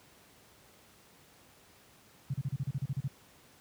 sine tone bursts, 135.5 Hz, C#3, 39 cents flat, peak -29 dBFS, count 11, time 2.3-3.078 s, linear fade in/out 5 ms, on 38 ms, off 36 ms, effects pink hiss -60 dBFS RMS until 3.6 s + high-pass 80 Hz 12 dB/octave

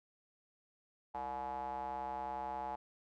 square tone with band-pass filter, 65.5 Hz, C2, 2 cents sharp, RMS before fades -41 dBFS, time 1.14-2.76 s, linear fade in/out 10 ms, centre 820 Hz, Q 8.6, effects none

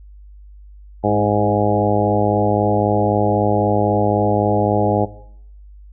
harmonic tone with a mistuned harmonic, 103.83 Hz, G#2, in tune, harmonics 1 / 2 / 3 / 4 / 5 / 6 / 7 / 8, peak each -22 / -22 / -22 / -22 / -22 / -22 / -22 / -22 dBFS, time 1.03-5.06 s, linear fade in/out 20 ms, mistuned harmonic 3, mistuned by +18 cents, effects noise-tail reverb RT60 0.7 s tail -17 dB re dry + added 50 Hz sine -38 dBFS peak until 5.92 s

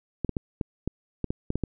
clicks, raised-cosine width 3 ms, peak -14 dBFS, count 10, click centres 0.247 / 0.293 / 0.368 / 0.612 / 0.876 / 1.243 / 1.305 / 1.504 / 1.556 / 1.637 s, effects none

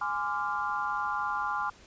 sine chord, D half-diminished seventh, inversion second, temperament equal with one note detuned, 830.6 / 1030.9 / 1174.7 / 1396.9 Hz, Ab5 / C6 / D6 / F6, 0 / -26 / 0 / 0 cents, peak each -34 dBFS, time 0.01-1.7 s, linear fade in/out 5 ms, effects pink hiss -55 dBFS RMS until 1.86 s + resampled to 16000 Hz

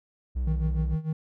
triangle tone with vibrato, 61.74 Hz, B1, in tune, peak -23 dBFS, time 0.35-0.96 s, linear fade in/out 20 ms, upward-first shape square, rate 6.1 Hz, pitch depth 30 cents each way
triangle tone with tremolo, 157.6 Hz, D#3, 23 cents sharp, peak -22 dBFS, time 0.47-1.13 s, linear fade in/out 5 ms, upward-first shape sine, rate 6.7 Hz, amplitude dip 85%
effects none

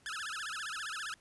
sawtooth tone with vibrato, 1488 Hz, F#6, 9 cents sharp, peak -34 dBFS, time 0.06-1.14 s, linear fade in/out 0 ms, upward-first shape sine, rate 15 Hz, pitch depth 290 cents each way, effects pink hiss -66 dBFS RMS until 1.2 s + resampled to 24000 Hz

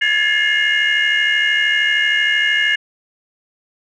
sine tone cluster, 1670 / 1743 / 2131 / 2852 Hz, G#6 / A6 / C7 / F7, +9 / -17 / +31 / +36 cents, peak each -18 dBFS, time 0.01-2.76 s, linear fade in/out 10 ms, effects tanh soft clip ceiling -6 dBFS

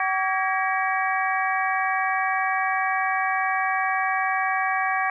harmonic tone with a mistuned harmonic, 380.4 Hz, F#4, 48 cents sharp, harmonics 2 / 3 / 4 / 5 / 6, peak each -25 / -27 / -28 / -29 / -30 dBFS, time 0-5.1 s, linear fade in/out 2 ms, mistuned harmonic 4, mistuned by +130 cents, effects none

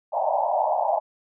pink band-pass noise, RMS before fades -23 dBFS, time 0.12-1 s, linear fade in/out 20 ms, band 590 to 940 Hz, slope 96 dB/octave, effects none

